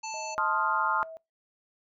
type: harmonic tone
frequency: 880 Hz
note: A5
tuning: in tune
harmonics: 1 / 3 / 5 / 7 / 8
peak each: -36 / -41 / -44 / -42 / -46 dBFS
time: 0.03-0.35 s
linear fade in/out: 10 ms
type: tone with pitch glide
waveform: sine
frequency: 630 to 647.3 Hz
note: D#5 to E5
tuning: +21 to -32 cents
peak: -40 dBFS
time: 0.14-1.17 s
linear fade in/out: 0 ms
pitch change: +47 cents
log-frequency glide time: 0.51-0.59 s
type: chord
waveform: sine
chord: F dominant seventh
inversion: first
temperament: equal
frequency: 880 / 1046.5 / 1244.5 / 1396.9 Hz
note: A5 / C6 / Eb6 / F6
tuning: 0 / 0 / 0 / 0 cents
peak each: -30 dBFS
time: 0.38-1.03 s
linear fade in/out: 0 ms
effects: noise-tail reverb RT60 0.2 s tail -23 dB re dry